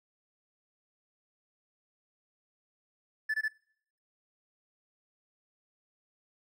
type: tone bursts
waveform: triangle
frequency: 1743 Hz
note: A6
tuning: 17 cents flat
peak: -25 dBFS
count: 3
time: 3.29-3.483 s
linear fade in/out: 10 ms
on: 51 ms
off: 20 ms
effects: noise-tail reverb RT60 0.6 s tail -23 dB re dry + tanh soft clip ceiling -22 dBFS